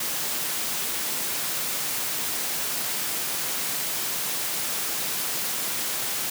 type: high-pass noise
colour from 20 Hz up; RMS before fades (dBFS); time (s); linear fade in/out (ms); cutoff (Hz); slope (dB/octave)
white; -28; 0-6.3; 5; 110; 48
effects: none